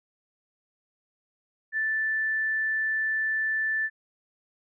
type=tone; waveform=sine; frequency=1760 Hz; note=A6; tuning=in tune; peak=-24 dBFS; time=1.72-3.9 s; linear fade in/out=50 ms; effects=none